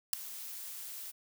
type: noise with ADSR envelope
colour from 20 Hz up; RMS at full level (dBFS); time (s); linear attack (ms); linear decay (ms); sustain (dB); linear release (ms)
blue; -22; 0.13-1.12; 4; 3; -22; 22
effects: none